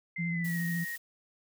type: tone with pitch glide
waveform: sine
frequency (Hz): 2081 to 1875.5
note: C7 to A#6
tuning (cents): -10 to +10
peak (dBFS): -35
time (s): 0.16-0.96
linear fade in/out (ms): 5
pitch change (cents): -180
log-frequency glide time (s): 0.28-0.6
type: tone with vibrato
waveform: sine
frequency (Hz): 170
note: F3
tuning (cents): -46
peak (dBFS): -30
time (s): 0.18-0.85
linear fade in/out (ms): 20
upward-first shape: triangle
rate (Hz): 14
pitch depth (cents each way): 33
type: noise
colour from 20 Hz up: blue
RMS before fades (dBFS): -44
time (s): 0.44-0.98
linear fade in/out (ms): 10
effects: none